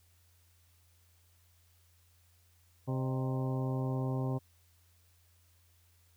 harmonic tone with a mistuned harmonic, 131.1 Hz, C3, 4 cents sharp, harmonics 1 / 2 / 3 / 4 / 5 / 6 / 7 / 8, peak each -32 / -38 / -42 / -44 / -46 / -48 / -49 / -50 dBFS, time 2.87-4.39 s, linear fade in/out 20 ms, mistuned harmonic 5, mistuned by -87 cents, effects added 86 Hz sine -65 dBFS peak until 6.16 s + white hiss -70 dBFS RMS until 6.16 s

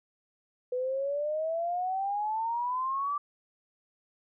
sine exponential sweep, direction up, 493.9 to 1174.7 Hz, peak -28 dBFS, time 0.72-3.18 s, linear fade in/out 5 ms, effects none

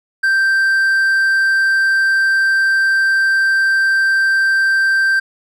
triangle tone with hard clipping, 1568 Hz, G6, in tune, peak -12 dBFS, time 0.23-5.2 s, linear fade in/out 10 ms, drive 6 dB, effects none

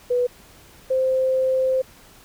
sine tone pair in turn, 492.2 / 521.5 Hz, B4 / C5, -6 / -6 cents, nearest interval minor second, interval 100 cents, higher second, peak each -17 dBFS, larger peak neither, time 0.1-0.27 / 0.9-1.82 s, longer second, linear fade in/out 10 ms, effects pink hiss -49 dBFS RMS until 2.24 s

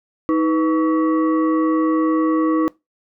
sine tone with frequency modulation, 316.6 Hz, D#4, 30 cents sharp, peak -14 dBFS, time 0.29-2.68 s, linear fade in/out 0 ms, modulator 811 Hz, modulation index 0.71, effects noise-tail reverb RT60 0.2 s tail -21 dB re dry

